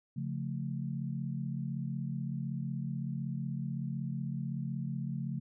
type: chord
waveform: sine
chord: Db augmented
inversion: none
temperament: equal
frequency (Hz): 138.59 / 174.61 / 220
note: Db3 / F3 / A3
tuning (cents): 0 / 0 / 0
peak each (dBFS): -36 / -39 / -40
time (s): 0.16-5.4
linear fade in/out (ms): 10
effects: none